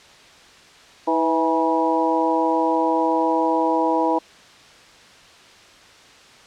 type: tone cluster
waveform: sine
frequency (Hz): 322.2 / 495.4 / 653 / 826 / 967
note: E4 / B4 / E5 / G#5 / B5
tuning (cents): -39 / +5 / -17 / -10 / -37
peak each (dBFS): -22 / -24 / -25 / -24 / -22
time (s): 1.07-4.19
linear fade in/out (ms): 10
effects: white hiss -47 dBFS RMS until 6.46 s + low-pass 5000 Hz 12 dB/octave